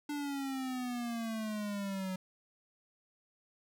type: exponential sweep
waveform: square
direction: down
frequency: 295.2 to 185 Hz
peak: -36 dBFS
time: 0.09-2.16 s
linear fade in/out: 5 ms
effects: none